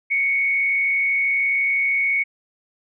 sine tone with frequency modulation, 2217 Hz, C#7, in tune, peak -17 dBFS, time 0.1-2.24 s, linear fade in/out 20 ms, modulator 98.7 Hz, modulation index 0.46, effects none

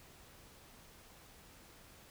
silence, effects pink hiss -59 dBFS RMS until 2.1 s

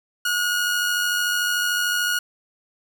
sawtooth tone with amplitude modulation, 1444 Hz, F#6, 43 cents flat, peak -15 dBFS, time 0.25-2.19 s, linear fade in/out 5 ms, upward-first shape sine, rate 93.5 Hz, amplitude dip 35%, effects none

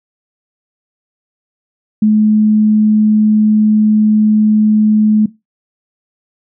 sine tone, 213.9 Hz, A3, 49 cents flat, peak -6 dBFS, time 2.02-5.26 s, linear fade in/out 5 ms, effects noise-tail reverb RT60 0.2 s tail -18 dB re dry

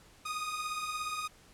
sawtooth beating tone pair, 1227 / 1244 Hz, D#6 / D#6, -25 / -1 cents, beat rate 17 Hz, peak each -37 / -32 dBFS, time 0.25-1.28 s, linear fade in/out 10 ms, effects pink hiss -59 dBFS RMS until 1.53 s + low-pass 11000 Hz 12 dB/octave

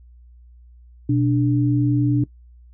sine tone pair together, 123.47 / 293.7 Hz, B2 / D4, 0 / 0 cents, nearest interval octave + minor third, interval 1500 cents, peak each -18 dBFS, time 1.09-2.24 s, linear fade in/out 5 ms, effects noise-tail reverb RT60 0.1 s tail -19 dB re dry + added 60 Hz sine -44 dBFS peak until 2.73 s

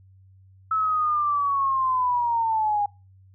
sine linear sweep, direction down, 1307 to 812 Hz, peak -20 dBFS, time 0.71-2.86 s, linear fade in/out 5 ms, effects noise-tail reverb RT60 0.3 s tail -25 dB re dry + added 95 Hz sine -50 dBFS peak until 3.34 s

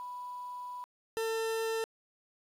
sine / 40% pulse tone pair in turn, 987.8 / 448.7 Hz, B5 / A4, 0 / +34 cents, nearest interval octave + major second, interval 1366 cents, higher first, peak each -39 / -30 dBFS, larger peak second, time 0-0.84 / 1.17-1.84 s, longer first, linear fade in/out 0 ms, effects resampled to 32000 Hz + 10-bit

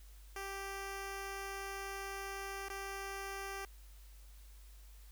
10% pulse tone with dropouts, 392 Hz, G4, in tune, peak -33 dBFS, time 0.36-3.65 s, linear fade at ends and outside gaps 2 ms, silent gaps 2.685-2.7 s, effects added 50 Hz sine -53 dBFS peak until 5.11 s + white hiss -65 dBFS RMS until 5.11 s

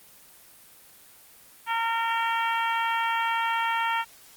harmonic tone, 458.1 Hz, A#4, 30 cents flat, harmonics 2 / 3 / 4 / 5 / 6 / 7, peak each -26 / -30 / -32 / -34 / -36 / -37 dBFS, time 1.66-4.05 s, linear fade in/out 50 ms, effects white hiss -52 dBFS RMS until 4.36 s + Opus 24 kbps

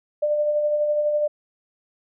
sine tone with tremolo, 596 Hz, D5, 25 cents sharp, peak -17 dBFS, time 0.22-1.28 s, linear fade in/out 10 ms, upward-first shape sine, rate 12 Hz, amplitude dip 35%, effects none

